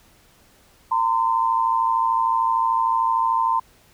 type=tone pair together; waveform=sine; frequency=915 / 1028.3 Hz; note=A#5 / C6; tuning=-32 / -30 cents; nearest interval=major second; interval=202 cents; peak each=-20 dBFS; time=0.91-3.6 s; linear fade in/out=10 ms; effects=pink hiss -55 dBFS RMS until 3.93 s

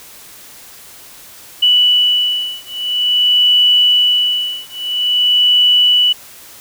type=beating tone pair; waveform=sine; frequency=2960 / 2960.49 Hz; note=F#7 / F#7; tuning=0 / 0 cents; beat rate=0.49 Hz; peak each=-13 dBFS; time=1.62-6.13 s; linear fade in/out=10 ms; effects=white hiss -38 dBFS RMS until 6.6 s

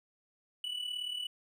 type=tone with amplitude modulation; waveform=triangle; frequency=2960 Hz; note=F#7; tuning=in tune; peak=-31 dBFS; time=0.64-1.27 s; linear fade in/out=2 ms; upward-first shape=sine; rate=37.6 Hz; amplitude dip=65%; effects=none

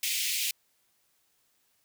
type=high-pass noise; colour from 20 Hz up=pink; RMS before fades=-30 dBFS; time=0.03-0.51 s; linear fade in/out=2 ms; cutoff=2200 Hz; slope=48 dB/octave; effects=white hiss -71 dBFS RMS until 1.84 s

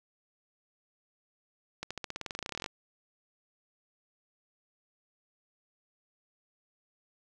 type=accelerating click train; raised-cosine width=0.2 ms; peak=-19 dBFS; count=21; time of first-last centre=1.83-2.661 s; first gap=76 ms; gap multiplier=0.93; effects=none

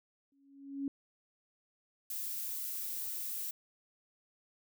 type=tone with exponential growth; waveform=sine; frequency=277.2 Hz; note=C#4; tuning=in tune; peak=-31 dBFS; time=0.32-0.88 s; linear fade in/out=2 ms; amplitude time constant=120 ms
type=noise; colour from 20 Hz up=violet; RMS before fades=-39 dBFS; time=2.1-3.51 s; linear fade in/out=5 ms
effects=none

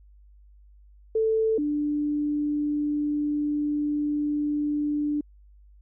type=tone pair in turn; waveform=sine; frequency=442.2 / 295.1 Hz; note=A4 / D4; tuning=+9 / +8 cents; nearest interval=perfect fifth; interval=701 cents; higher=first; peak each=-20 / -23 dBFS; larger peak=first; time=1.15-1.58 / 1.58-5.21 s; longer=second; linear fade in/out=5 ms; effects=added 50 Hz sine -50 dBFS peak until 5.81 s

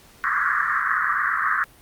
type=band-pass noise; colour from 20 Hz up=pink; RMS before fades=-22 dBFS; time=0.24-1.64 s; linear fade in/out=0 ms; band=1100 to 1900 Hz; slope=96 dB/octave; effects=pink hiss -51 dBFS RMS until 1.81 s + Opus 48 kbps

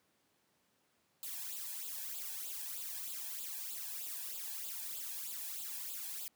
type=noise with flanger; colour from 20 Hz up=blue; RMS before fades=-43 dBFS; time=1.23-6.28 s; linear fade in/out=0 ms; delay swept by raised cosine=0.25 to 1.23 ms; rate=3.2 Hz; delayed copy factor=+0.8; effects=pink hiss -75 dBFS RMS until 6.35 s + high-pass 150 Hz 12 dB/octave

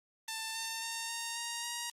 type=tone with pitch steps; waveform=5% pulse; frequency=891 / 901.9 / 912.9 / 924 / 935.3 / 946.7 Hz; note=A5 / A5 / A#5 / A#5 / A#5 / A#5; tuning=+22 / +43 / -36 / -16 / +6 / +26 cents; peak=-24 dBFS; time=0.28-1.9 s; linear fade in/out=2 ms; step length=270 ms; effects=low-pass 11000 Hz 12 dB/octave + Opus 24 kbps

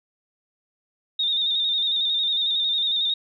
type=tone with vibrato; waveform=sine; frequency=3669 Hz; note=A#7; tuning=28 cents flat; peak=-20 dBFS; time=1.19-3.14 s; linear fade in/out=5 ms; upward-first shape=square; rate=11 Hz; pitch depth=38 cents each way; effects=none

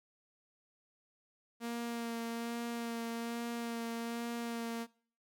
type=tone with vibrato; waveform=sawtooth; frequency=233.2 Hz; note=A#3; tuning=1 cent sharp; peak=-33 dBFS; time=1.6-4.87 s; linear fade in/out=50 ms; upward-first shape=sine; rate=1.2 Hz; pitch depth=17 cents each way; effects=noise-tail reverb RT60 0.5 s tail -23 dB re dry

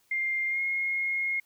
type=tone with pitch glide; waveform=sine; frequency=2108 to 2150 Hz; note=C7 to C7; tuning=+12 to +47 cents; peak=-26 dBFS; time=0.11-1.4 s; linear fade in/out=5 ms; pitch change=+35 cents; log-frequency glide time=0.49-0.6 s; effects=white hiss -67 dBFS RMS until 1.45 s

